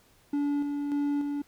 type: tone with tremolo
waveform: triangle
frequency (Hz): 287.7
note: D4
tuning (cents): -36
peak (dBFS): -23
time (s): 0.33-1.42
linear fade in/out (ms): 5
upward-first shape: square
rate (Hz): 1.7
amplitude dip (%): 35
effects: pink hiss -62 dBFS RMS until 1.47 s